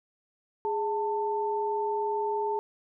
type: tone pair together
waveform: sine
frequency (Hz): 415.3 / 888.7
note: G#4 / A5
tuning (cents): 0 / +17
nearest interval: octave + minor second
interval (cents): 1317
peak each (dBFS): -29 / -29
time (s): 0.65-2.59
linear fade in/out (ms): 0
effects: none